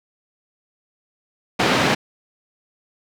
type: band-pass noise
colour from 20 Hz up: pink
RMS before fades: -18 dBFS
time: 1.59-1.95 s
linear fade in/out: 10 ms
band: 190 to 3700 Hz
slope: 12 dB/octave
effects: none